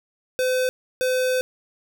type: tone bursts at uneven times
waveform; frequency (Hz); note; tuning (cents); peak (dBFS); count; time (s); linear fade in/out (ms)
square; 510; C5; -44; -20; 2; 0.39-0.69 / 1.01-1.41; 0
effects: none

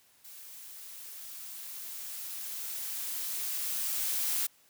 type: noise with level ramp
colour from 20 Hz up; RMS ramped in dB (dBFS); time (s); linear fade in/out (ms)
blue; -49 to -30; 0.24-4.47; 10
effects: white hiss -64 dBFS RMS until 4.69 s + high-pass 60 Hz 12 dB/octave

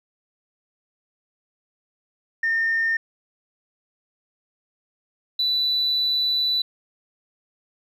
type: tone pair in turn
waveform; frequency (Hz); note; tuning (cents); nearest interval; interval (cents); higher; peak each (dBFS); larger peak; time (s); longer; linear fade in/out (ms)
sine; 1818 / 3974; A#6 / B7; -44 / +10; octave + major second; 1354; second; -18; neither; 2.43-2.97 / 5.39-6.62; second; 5
effects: tanh soft clip ceiling -15 dBFS + 10-bit

